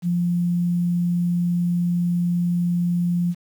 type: tone with quantisation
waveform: sine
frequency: 174.61 Hz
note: F3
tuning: in tune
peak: -18 dBFS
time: 0.02-3.35 s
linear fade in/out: 50 ms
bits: 8
effects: none